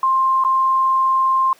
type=tone with dropouts; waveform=sine; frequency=1055 Hz; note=C6; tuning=14 cents sharp; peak=-13 dBFS; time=0.03-1.53 s; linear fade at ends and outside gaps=2 ms; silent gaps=0.439-0.448 s; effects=pink hiss -50 dBFS RMS until 1.59 s + high-pass 300 Hz 12 dB/octave